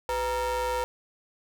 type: ring-modulated tone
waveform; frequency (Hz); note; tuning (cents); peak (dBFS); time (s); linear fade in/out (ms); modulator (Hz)
square; 220; A3; 0; -24; 0.09-0.84; 0; 719
effects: none